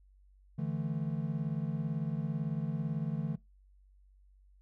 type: chord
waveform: triangle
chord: D suspended second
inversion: none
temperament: equal with one note detuned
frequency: 146.83 / 164.81 / 217.6 Hz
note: D3 / E3 / A3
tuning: 0 / 0 / -19 cents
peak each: -33 / -34 / -37 dBFS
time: 0.58-3.36 s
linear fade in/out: 10 ms
effects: noise-tail reverb RT60 0.2 s tail -23 dB re dry + added 48 Hz sine -59 dBFS peak until 4.61 s